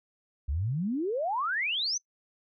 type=exponential sweep; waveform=sine; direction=up; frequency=63.7 to 6270 Hz; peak=-27 dBFS; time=0.48-1.98 s; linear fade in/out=10 ms; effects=noise-tail reverb RT60 0.1 s tail -23 dB re dry